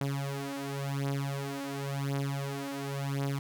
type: beating tone pair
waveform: sawtooth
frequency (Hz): 138.59 / 139.52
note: C#3 / C#3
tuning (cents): 0 / +12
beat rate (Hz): 0.93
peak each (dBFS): -31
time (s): 0.01-3.39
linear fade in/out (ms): 2
effects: none

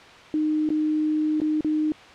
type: tone with dropouts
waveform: sine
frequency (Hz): 307.3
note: D#4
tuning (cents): -21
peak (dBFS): -20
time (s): 0.34-1.92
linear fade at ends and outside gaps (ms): 1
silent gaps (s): 0.69-0.703 / 1.402-1.416 / 1.608-1.646
effects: white hiss -45 dBFS RMS until 2.14 s + low-pass 3000 Hz 12 dB/octave

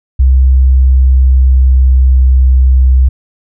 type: tone with pitch glide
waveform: sine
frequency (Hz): 65.1 to 64.5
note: C2 to C2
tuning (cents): -8 to -24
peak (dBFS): -3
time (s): 0.19-3.09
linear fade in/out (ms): 10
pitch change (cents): -16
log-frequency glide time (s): 0.56-2.23
effects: none

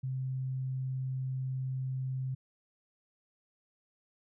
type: tone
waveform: sine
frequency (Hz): 130.81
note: C3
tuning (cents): 0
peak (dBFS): -32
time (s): 0.03-2.35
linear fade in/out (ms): 10
effects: none

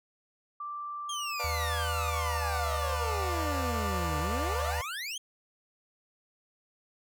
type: tone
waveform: sine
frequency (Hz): 1174.7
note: D6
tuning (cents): 0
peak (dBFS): -35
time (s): 0.6-4.71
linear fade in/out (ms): 5
type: exponential two-way sweep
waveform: 25% pulse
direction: down then up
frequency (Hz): 3283 to 146.83 to 3283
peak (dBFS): -31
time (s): 1.09-5.18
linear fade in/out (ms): 5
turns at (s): 4.19
type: chord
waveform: sawtooth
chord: B half-diminished seventh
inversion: none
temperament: just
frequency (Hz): 493.9 / 592.7 / 711.2 / 889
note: B4 / D5 / F5 / A5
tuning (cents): 0 / +16 / +31 / +18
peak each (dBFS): -36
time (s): 1.39-4.82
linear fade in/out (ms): 10
type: tone with vibrato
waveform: sine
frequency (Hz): 77.78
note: D#2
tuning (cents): 0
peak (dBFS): -32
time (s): 1.44-4.81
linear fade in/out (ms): 5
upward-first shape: triangle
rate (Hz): 0.56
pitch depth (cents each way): 73
effects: none

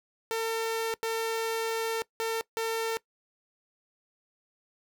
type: tone bursts at uneven times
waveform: sawtooth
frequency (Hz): 451.5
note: A4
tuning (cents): +45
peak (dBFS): -24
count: 4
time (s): 0.31-0.94 / 1.03-2.02 / 2.2-2.41 / 2.57-2.97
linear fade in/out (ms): 0
effects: noise-tail reverb RT60 0.1 s tail -21 dB re dry

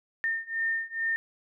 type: beating tone pair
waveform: sine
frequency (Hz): 1815 / 1817.3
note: A#6 / A#6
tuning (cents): -47 / -45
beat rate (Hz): 2.3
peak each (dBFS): -31 / -30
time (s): 0.24-1.16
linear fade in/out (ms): 0
effects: none

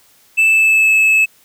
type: tone with pitch glide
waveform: triangle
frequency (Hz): 2637 to 2601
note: E7 to E7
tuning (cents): 0 to -24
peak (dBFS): -7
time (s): 0.37-1.26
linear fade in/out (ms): 20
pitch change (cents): -24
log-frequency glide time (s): 0.47-0.93
effects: white hiss -51 dBFS RMS until 1.44 s

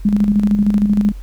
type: tone with tremolo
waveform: sine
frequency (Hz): 206.2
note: G#3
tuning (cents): -12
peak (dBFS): -9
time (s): 0.05-1.12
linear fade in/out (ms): 5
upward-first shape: square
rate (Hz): 13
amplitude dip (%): 50
effects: added 45 Hz sine -27 dBFS peak until 1.22 s + pink hiss -50 dBFS RMS until 1.22 s

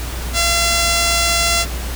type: tone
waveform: 5% pulse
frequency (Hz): 682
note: F5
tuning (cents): -41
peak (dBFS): -3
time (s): 0.33-1.66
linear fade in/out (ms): 50
effects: added 60 Hz sine -22 dBFS peak until 1.95 s + pink hiss -29 dBFS RMS until 1.95 s

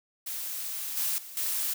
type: noise with level steps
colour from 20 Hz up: blue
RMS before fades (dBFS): -35 / -29 / -44 / -30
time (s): 0.26-1.74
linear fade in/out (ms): 10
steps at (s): 0.97 / 1.18 / 1.37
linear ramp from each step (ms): 2
effects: none

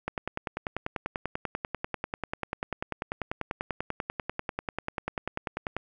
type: click train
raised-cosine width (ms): 0.5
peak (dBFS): -15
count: 59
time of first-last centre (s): 0.08-5.766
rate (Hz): 10.2
effects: none

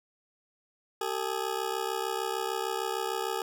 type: ring-modulated tone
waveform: 20% pulse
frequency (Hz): 417.4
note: G#4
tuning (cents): +9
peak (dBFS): -22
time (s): 1.01-3.42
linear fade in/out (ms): 2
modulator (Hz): 33.3
effects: none

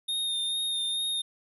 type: tone with vibrato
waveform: square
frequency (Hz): 3672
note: A#7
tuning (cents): -27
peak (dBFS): -28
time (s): 0.08-1.22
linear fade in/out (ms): 10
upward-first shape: sine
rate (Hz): 2.3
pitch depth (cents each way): 23
effects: none

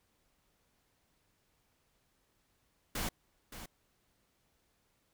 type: noise with echo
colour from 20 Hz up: pink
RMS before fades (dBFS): -36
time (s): 2.95-3.09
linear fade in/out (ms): 5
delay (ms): 570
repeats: 1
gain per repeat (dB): -11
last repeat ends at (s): 3.66
effects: pink hiss -75 dBFS RMS until 5.13 s

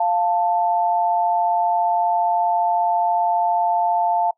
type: tone pair together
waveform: sine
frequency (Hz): 698.5 / 883.8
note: F5 / A5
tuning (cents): 0 / +7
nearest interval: major third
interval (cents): 407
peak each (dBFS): -19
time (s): 0-4.31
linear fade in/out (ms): 5
effects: noise-tail reverb RT60 0.1 s tail -22 dB re dry

